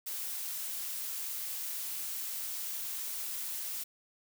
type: noise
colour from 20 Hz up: blue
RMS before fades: -38 dBFS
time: 0.06-3.84 s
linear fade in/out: 10 ms
effects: none